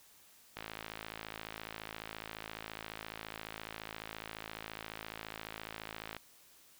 click train, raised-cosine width 0.3 ms, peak -25 dBFS, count 306, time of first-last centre 0.57-6.166 s, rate 54.5 Hz, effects white hiss -62 dBFS RMS until 6.79 s

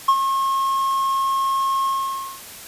triangle tone with ADSR envelope, 1080 Hz, C#6, 45 cents flat, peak -8 dBFS, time 0.08-2.41 s, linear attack 8 ms, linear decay 62 ms, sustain -8 dB, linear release 550 ms, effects white hiss -38 dBFS RMS until 2.67 s + resampled to 32000 Hz

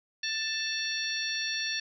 harmonic tone with a mistuned harmonic, 884 Hz, A5, 8 cents sharp, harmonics 2 / 3 / 4 / 5 / 6, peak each -35 / -37 / -37 / -34 / -38 dBFS, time 0.23-1.8 s, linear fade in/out 5 ms, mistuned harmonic 6, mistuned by +100 cents, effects none

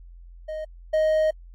triangle tone pair in turn, 622.3 / 624.6 Hz, D#5 / D#5, 0 / +7 cents, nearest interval unison, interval 7 cents, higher second, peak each -27 / -16 dBFS, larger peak second, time 0.48-0.65 / 0.93-1.31 s, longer second, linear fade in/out 10 ms, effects added 43 Hz sine -42 dBFS peak until 1.54 s + AAC 48 kbps

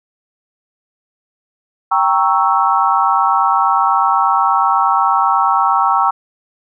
sine chord, G diminished seventh, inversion none, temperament equal, 784 / 932.3 / 1108.7 / 1318.5 Hz, G5 / Bb5 / Db6 / Fb6, 0 / 0 / 0 / 0 cents, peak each -16 dBFS, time 1.91-6.11 s, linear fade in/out 10 ms, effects none

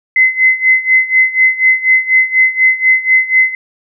sine tone with tremolo, 2047 Hz, C7, 38 cents flat, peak -4 dBFS, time 0.16-3.55 s, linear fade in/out 2 ms, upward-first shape sine, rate 4.1 Hz, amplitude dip 85%, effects none

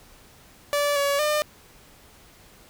sawtooth tone with pitch steps, 579 / 565 / 602 Hz, D5 / C#5 / D5, -25 / +33 / +43 cents, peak -17 dBFS, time 0.73-1.42 s, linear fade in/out 0 ms, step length 230 ms, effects pink hiss -52 dBFS RMS until 2.69 s

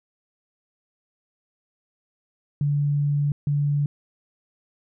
sine tone bursts at uneven times, 144.6 Hz, D3, 27 cents flat, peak -19 dBFS, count 2, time 2.61-3.32 / 3.47-3.86 s, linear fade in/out 2 ms, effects none

